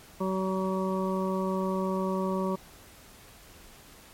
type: harmonic tone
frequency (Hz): 189.1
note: F#3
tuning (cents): +38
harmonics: 1 / 2 / 3 / 5 / 6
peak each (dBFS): -29 / -32 / -34 / -36 / -37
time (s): 0.2-2.56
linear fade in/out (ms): 10
effects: pink hiss -52 dBFS RMS until 4.13 s + MP3 64 kbps